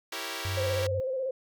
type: chord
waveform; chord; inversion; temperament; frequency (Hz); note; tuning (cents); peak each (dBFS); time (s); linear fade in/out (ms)
5% pulse; E diminished seventh; none; equal; 329.6 / 392 / 466.2 / 554.4; E4 / G4 / Bb4 / Db5; 0 / 0 / 0 / 0; -28; 0.12-0.87; 5
type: tone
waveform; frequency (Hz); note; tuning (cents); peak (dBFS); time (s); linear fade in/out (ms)
sine; 94.8; F#2; +43; -30; 0.45-1; 0
type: tone with vibrato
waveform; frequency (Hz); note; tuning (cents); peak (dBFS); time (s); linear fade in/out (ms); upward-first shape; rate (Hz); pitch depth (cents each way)
sine; 523.3; C5; 0; -28; 0.57-1.31; 5; square; 16; 39
effects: none